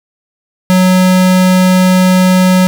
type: tone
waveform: square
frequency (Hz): 184.5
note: F#3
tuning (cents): -5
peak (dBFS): -6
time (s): 0.7-2.67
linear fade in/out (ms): 0
effects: none